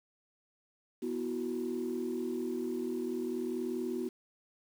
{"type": "chord", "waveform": "sine", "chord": "B suspended fourth", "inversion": "none", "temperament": "equal with one note detuned", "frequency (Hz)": [245.2, 329.6, 370], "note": ["B3", "E4", "F#4"], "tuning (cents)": [-12, 0, 0], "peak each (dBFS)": [-36, -38, -35], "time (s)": [1.02, 4.09], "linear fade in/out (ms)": 10, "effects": ["tanh soft clip ceiling -26 dBFS", "9-bit"]}